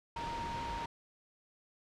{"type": "tone in noise", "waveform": "sine", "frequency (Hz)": 932.3, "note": "A#5", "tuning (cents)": 0, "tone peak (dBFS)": -38, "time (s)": [0.16, 0.86], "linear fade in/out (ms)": 5, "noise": "pink", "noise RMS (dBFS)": -42, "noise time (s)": [0.16, 0.86], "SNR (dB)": 1, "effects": ["low-pass 4000 Hz 12 dB/octave"]}